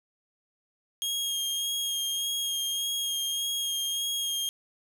sawtooth tone with vibrato, 3249 Hz, G#7, 39 cents flat, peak -25 dBFS, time 1.02-4.49 s, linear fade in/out 0 ms, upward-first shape sine, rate 1.7 Hz, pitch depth 18 cents each way, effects 9-bit

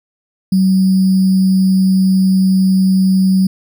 sine tone with sample-and-hold, 189 Hz, F#3, 37 cents sharp, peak -8 dBFS, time 0.52-3.47 s, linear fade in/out 5 ms, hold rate 4900 Hz, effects none

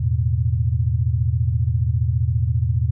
sine chord, E suspended fourth, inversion none, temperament equal with one note detuned, 82.41 / 108.67 / 123.47 Hz, E2 / A2 / B2, 0 / -21 / 0 cents, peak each -21 dBFS, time 0-2.91 s, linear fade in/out 10 ms, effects none

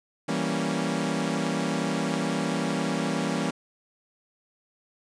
sawtooth chord, E diminished seventh, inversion none, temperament equal, 164.81 / 196 / 233.1 / 277.2 Hz, E3 / G3 / Bb3 / Db4, 0 / 0 / 0 / 0 cents, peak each -27 dBFS, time 0.28-3.51 s, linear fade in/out 10 ms, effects resampled to 22050 Hz + 9-bit

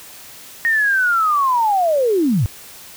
sine linear sweep, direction down, 1864.7 to 87.31 Hz, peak -13 dBFS, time 0.65-2.46 s, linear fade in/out 0 ms, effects white hiss -39 dBFS RMS until 2.96 s

